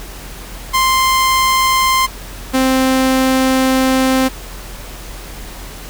sawtooth tone pair in turn, 1047 / 261.8 Hz, C6 / C4, +1 / +1 cents, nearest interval 2 octaves, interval 2400 cents, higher first, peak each -7 dBFS, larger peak neither, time 0.73-2.07 / 2.53-4.29 s, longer second, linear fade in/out 20 ms, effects added 44 Hz sine -30 dBFS peak until 5.89 s + pink hiss -33 dBFS RMS until 5.89 s

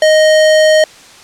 square tone, 622.3 Hz, D#5, in tune, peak -6 dBFS, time 0.02-0.84 s, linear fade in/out 2 ms, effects white hiss -38 dBFS RMS until 1.23 s + low-pass 7000 Hz 12 dB/octave

